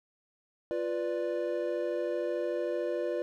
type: chord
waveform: triangle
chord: B diminished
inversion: second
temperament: equal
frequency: 349.2 / 493.9 / 587.3 Hz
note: F4 / B4 / D5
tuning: 0 / 0 / 0 cents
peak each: -32 dBFS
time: 0.71-3.22 s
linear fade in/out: 0 ms
effects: none